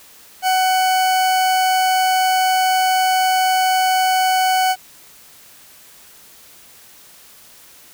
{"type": "tone", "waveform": "40% pulse", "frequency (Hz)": 748, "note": "F#5", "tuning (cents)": 19, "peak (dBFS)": -13, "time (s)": [0.42, 4.76], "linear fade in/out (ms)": 50, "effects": ["white hiss -45 dBFS RMS until 7.93 s"]}